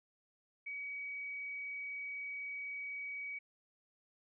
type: tone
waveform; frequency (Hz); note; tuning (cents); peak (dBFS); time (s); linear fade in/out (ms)
sine; 2266; C#7; +37; -40; 0.66-3.39; 10
effects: none